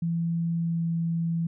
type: tone with pitch glide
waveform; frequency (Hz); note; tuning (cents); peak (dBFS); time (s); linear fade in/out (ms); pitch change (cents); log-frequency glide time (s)
sine; 167.7 to 166.64; E3 to E3; +30 to +19; -24; 0.02-1.47; 5; -11; 0.56-0.86
effects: none